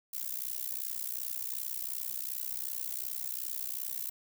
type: noise with amplitude modulation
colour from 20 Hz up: violet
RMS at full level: -33 dBFS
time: 0.13-4.1 s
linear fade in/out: 10 ms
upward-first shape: sine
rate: 62.7 Hz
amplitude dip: 100%
effects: none